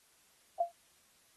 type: tone with exponential decay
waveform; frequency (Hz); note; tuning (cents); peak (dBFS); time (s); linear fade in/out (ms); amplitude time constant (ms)
sine; 688; F5; -26; -22; 0.6-0.72; 5; 25
effects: white hiss -67 dBFS RMS until 1.36 s + AAC 32 kbps